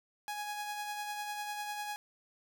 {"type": "tone with tremolo", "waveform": "sawtooth", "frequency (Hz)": 832, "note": "G#5", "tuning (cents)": 3, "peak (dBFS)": -32, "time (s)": [0.28, 1.96], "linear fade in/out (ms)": 0, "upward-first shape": "sine", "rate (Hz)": 10, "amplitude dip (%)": 35, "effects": []}